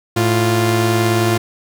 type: tone pair together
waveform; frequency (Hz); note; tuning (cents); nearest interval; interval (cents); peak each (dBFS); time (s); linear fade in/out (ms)
sawtooth; 110 / 348.8; A2 / F4; 0 / -2; octave + minor sixth; 1998; -12; 0.16-1.38; 10
effects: none